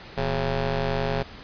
15% pulse ring-modulated tone, 130.81 Hz, C3, in tune, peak -14 dBFS, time 0.17-1.23 s, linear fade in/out 10 ms, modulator 286 Hz, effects pink hiss -43 dBFS RMS until 1.43 s + resampled to 11025 Hz

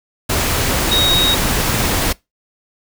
sine tone in noise, 3771 Hz, A#7, 19 cents sharp, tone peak -13 dBFS, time 0.91-1.35 s, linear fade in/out 10 ms, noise pink, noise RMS -17 dBFS, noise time 0.29-2.13 s, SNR +1 dB, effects noise-tail reverb RT60 0.2 s tail -23 dB re dry

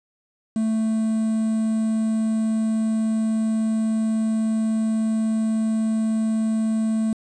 triangle tone with quantisation, 220.9 Hz, A3, 7 cents sharp, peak -17 dBFS, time 0.56-7.13 s, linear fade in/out 2 ms, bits 7, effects resampled to 22050 Hz

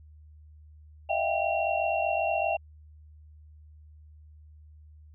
sine tone cluster, 617 / 665 / 710 / 786 / 2736 Hz, D#5 / E5 / F5 / G5 / F7, -15 / +15 / +28 / +4 / -36 cents, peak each -32 / -29 / -34 / -30 / -33 dBFS, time 1.09-2.57 s, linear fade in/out 10 ms, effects added 76 Hz sine -49 dBFS peak until 5.14 s

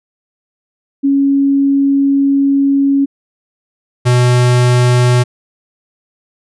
sine / square tone pair in turn, 277.2 / 123.48 Hz, C#4 / B2, 0 / 0 cents, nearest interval octave + major second, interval 1400 cents, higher first, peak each -8 dBFS, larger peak neither, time 1.03-3.06 / 4.05-5.24 s, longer first, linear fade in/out 20 ms, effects resampled to 24000 Hz

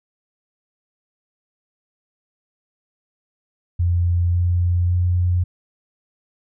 sine tone with pitch steps, 87.1 / 88.06 / 89.03 Hz, F2 / F2 / F2, -4 / +15 / +34 cents, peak -15 dBFS, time 3.79-5.44 s, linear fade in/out 10 ms, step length 550 ms, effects none

